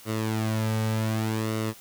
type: tone with flanger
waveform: sawtooth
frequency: 110 Hz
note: A2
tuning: in tune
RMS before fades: -27 dBFS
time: 0.05-1.74 s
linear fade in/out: 50 ms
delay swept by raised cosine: 1.2 to 2.9 ms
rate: 0.66 Hz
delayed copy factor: -0.6
effects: white hiss -49 dBFS RMS until 1.8 s